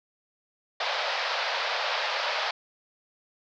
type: band-pass noise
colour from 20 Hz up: pink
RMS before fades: -29 dBFS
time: 0.8-2.51 s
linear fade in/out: 5 ms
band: 540 to 5000 Hz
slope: 48 dB/octave
effects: none